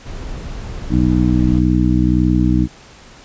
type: noise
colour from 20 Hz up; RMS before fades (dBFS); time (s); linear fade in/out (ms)
brown; -27; 0.05-1.6; 20
type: harmonic tone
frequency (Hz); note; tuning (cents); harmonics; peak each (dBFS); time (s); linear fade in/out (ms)
61.74; B1; 0; 1 / 2 / 3 / 4 / 5; -17 / -18 / -17 / -19 / -17; 0.89-2.68; 50
effects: pink hiss -42 dBFS RMS until 3.24 s + resampled to 16000 Hz

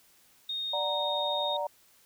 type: tone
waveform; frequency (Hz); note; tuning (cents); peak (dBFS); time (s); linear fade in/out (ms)
sine; 3704; A#7; -12; -31; 0.49-1.57; 5
type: chord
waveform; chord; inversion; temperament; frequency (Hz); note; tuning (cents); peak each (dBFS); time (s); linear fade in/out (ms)
sine; D augmented; none; equal; 587.3 / 740 / 932.3; D5 / F#5 / A#5; 0 / 0 / 0; -32 / -37 / -33; 0.73-1.67; 5
effects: white hiss -62 dBFS RMS until 2.05 s

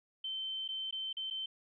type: tone with dropouts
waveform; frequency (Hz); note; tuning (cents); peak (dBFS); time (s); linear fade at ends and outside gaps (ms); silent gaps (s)
sine; 3093; G7; -24; -36; 0.24-1.46; 5; 0.679-0.687 / 0.91-0.925 / 1.129-1.168 / 1.302-1.308
effects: none

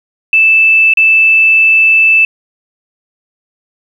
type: tone with dropouts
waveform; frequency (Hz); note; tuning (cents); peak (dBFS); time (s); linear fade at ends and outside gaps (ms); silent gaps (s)
sine; 2637; E7; 0; -4; 0.33-2.25; 2; 0.937-0.972
effects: 7-bit

